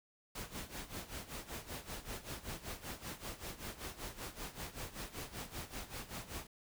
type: noise with tremolo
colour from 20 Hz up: pink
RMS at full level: -43 dBFS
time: 0.35-6.47 s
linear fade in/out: 5 ms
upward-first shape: sine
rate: 5.2 Hz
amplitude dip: 80%
effects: none